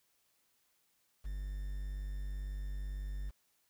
triangle tone with quantisation, 49 Hz, G1, in tune, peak -35 dBFS, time 1.24-3.31 s, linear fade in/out 20 ms, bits 10, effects white hiss -75 dBFS RMS until 3.69 s

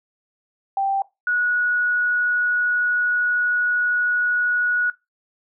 sine tone pair in turn, 784 / 1460.9 Hz, G5 / F#6, 0 / -22 cents, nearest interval major seventh, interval 1078 cents, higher second, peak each -18 dBFS, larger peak neither, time 0.77-1.02 / 1.27-4.9 s, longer second, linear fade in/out 2 ms, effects noise-tail reverb RT60 0.2 s tail -18 dB re dry

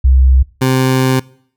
sine / 20% pulse tone pair in turn, 65.2 / 130.4 Hz, C2 / C3, -5 / -5 cents, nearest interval octave, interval 1200 cents, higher second, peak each -5 dBFS, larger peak neither, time 0.04-0.43 / 0.61-1.2 s, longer second, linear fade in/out 10 ms, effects noise-tail reverb RT60 0.6 s tail -23 dB re dry

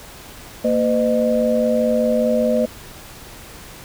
sine tone cluster, 230.9 / 508 / 613 Hz, A#3 / B4 / D#5, -16 / +49 / -26 cents, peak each -19 dBFS, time 0.64-2.66 s, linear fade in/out 10 ms, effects pink hiss -39 dBFS RMS until 3.84 s

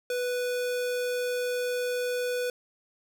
square tone, 493.9 Hz, B4, in tune, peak -28 dBFS, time 0.1-2.5 s, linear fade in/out 2 ms, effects none

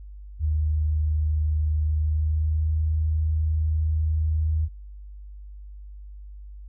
sine tone with pitch glide, 76.8 to 78.37 Hz, D#2 to D#2, -22 to +13 cents, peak -20 dBFS, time 0.39-4.69 s, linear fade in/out 50 ms, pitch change +35 cents, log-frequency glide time 1.87-2.79 s, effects added 50 Hz sine -38 dBFS peak until 6.68 s

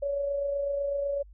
sine tone with amplitude modulation, 564 Hz, C#5, 30 cents sharp, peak -25 dBFS, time 0.02-1.23 s, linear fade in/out 10 ms, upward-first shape sine, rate 28 Hz, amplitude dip 35%, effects added 50 Hz sine -48 dBFS peak until 1.33 s

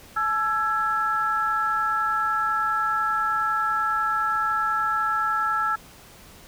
sine tone cluster, 859 / 1335 / 1669 Hz, A5 / E6 / G#6, -42 / +22 / +8 cents, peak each -30 / -22 / -29 dBFS, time 0.16-5.76 s, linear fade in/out 10 ms, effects pink hiss -48 dBFS RMS until 6.47 s

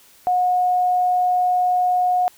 sine tone, 725 Hz, F#5, 35 cents flat, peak -15 dBFS, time 0.27-2.28 s, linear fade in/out 0 ms, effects white hiss -51 dBFS RMS until 2.37 s

